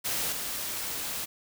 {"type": "noise with level steps", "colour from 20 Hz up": "white", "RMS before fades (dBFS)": [-30, -34], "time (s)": [0.04, 1.26], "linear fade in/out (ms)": 20, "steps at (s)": 0.32, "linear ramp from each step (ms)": 5, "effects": []}